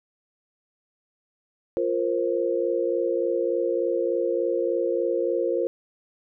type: chord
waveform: sine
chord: F suspended fourth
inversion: none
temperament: equal with one note detuned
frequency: 349.2 / 466.2 / 529.6 Hz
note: F4 / Bb4 / C5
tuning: 0 / 0 / +21 cents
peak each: -26 dBFS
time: 1.77-5.67 s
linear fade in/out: 0 ms
effects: none